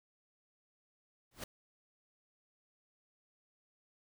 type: noise with exponential growth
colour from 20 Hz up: pink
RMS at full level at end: -38 dBFS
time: 1.31-1.44 s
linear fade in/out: 5 ms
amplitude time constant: 27 ms
effects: none